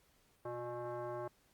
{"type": "tone with frequency modulation", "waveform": "sine", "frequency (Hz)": 123.6, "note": "B2", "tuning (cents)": 2, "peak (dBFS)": -39, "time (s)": [0.45, 1.28], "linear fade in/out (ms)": 5, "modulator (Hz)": 483, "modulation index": 1.9, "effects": ["pink hiss -71 dBFS RMS until 1.53 s", "Opus 48 kbps"]}